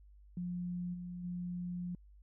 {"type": "tone with level steps", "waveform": "sine", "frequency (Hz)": 177.3, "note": "F3", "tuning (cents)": 26, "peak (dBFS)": [-36, -41, -37], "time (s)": [0.37, 1.95], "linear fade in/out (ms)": 2, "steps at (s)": [0.93, 1.23], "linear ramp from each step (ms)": 20, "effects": ["added 50 Hz sine -56 dBFS peak until 2.22 s"]}